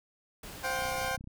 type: noise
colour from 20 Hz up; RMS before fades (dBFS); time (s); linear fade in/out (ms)
pink; -45; 0.43-1.09; 5
type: chord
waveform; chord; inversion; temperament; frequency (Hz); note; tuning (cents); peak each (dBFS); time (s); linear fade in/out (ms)
20% pulse; C suspended fourth; none; equal with one note detuned; 523.3 / 716.8 / 784; C5 / F5 / G5; 0 / +45 / 0; -30 / -32 / -30; 0.63-1.17; 20
type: click train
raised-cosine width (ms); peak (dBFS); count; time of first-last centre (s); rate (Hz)
5; -33; 16; 0.79-1.274; 31
effects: none